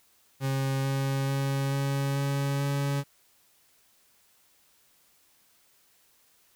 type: tone with pitch steps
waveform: 40% pulse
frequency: 135.1 / 136.2 / 137.3 / 138.42 / 139.54 / 140.67 Hz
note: C#3 / C#3 / C#3 / C#3 / C#3 / C#3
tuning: -44 / -30 / -16 / -2 / +12 / +26 cents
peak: -25 dBFS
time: 0.4-3.04 s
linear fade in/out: 50 ms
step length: 440 ms
effects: white hiss -64 dBFS RMS until 6.55 s